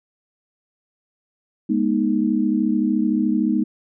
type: chord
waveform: sine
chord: G# minor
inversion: none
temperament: equal with one note detuned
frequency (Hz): 207.7 / 241.3 / 311.1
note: G#3 / B3 / D#4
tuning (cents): 0 / -40 / 0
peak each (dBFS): -21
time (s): 1.69-3.64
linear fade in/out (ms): 10
effects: none